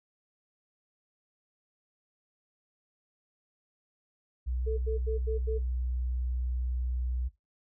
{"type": "tone", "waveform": "sine", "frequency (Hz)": 62, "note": "B1", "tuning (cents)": 7, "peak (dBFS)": -29, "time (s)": [4.46, 7.29], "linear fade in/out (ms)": 20}
{"type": "tone bursts", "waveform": "sine", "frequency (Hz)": 440, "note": "A4", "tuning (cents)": 0, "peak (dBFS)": -30, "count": 5, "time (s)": [4.66, 5.588], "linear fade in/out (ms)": 20, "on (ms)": 120, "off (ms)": 82}
{"effects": ["noise-tail reverb RT60 0.2 s tail -17 dB re dry"]}